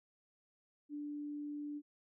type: tone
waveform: sine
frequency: 293.4 Hz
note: D4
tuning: 2 cents flat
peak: -40 dBFS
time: 0.89-1.82 s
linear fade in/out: 50 ms
effects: none